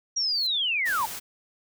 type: linear sweep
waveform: sine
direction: down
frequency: 5730 to 820 Hz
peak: -23 dBFS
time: 0.16-1.06 s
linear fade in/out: 10 ms
type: noise with exponential growth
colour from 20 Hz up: violet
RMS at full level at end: -40 dBFS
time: 0.2-0.47 s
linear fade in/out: 5 ms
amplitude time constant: 57 ms
type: noise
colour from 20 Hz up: white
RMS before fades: -36 dBFS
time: 0.85-1.2 s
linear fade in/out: 20 ms
effects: none